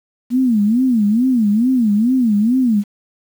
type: tone with vibrato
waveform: sine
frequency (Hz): 231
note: A#3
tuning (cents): -16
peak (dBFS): -11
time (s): 0.3-2.84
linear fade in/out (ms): 50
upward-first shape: sine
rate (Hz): 2.3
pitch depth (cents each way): 220
effects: 7-bit